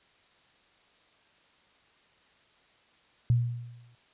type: tone with exponential decay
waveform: sine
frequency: 119.6 Hz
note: A#2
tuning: 45 cents sharp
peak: -18 dBFS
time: 3.3-3.95 s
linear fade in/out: 0 ms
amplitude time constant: 140 ms
effects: white hiss -63 dBFS RMS until 4.13 s + resampled to 8000 Hz